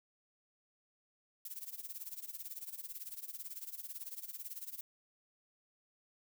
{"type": "noise with tremolo", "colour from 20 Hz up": "violet", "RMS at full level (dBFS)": -43, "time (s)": [1.45, 4.81], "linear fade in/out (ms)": 2, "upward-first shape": "sine", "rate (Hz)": 18, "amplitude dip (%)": 85, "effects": []}